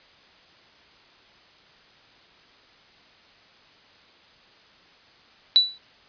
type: tone with exponential decay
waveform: sine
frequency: 3951 Hz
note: B7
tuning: in tune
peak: -9 dBFS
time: 5.56-5.78 s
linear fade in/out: 0 ms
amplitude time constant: 47 ms
effects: white hiss -54 dBFS RMS until 6.08 s + resampled to 11025 Hz